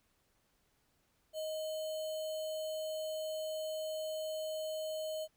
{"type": "tone with sample-and-hold", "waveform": "sine", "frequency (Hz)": 626, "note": "D#5", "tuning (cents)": 10, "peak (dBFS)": -36, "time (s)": [1.33, 5.28], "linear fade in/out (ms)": 50, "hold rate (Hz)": 3675, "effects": ["pink hiss -75 dBFS RMS until 5.36 s"]}